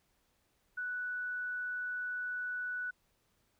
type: tone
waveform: sine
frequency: 1481 Hz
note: F#6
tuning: 1 cent sharp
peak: -35 dBFS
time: 0.77-2.91 s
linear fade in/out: 10 ms
effects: pink hiss -75 dBFS RMS until 3.59 s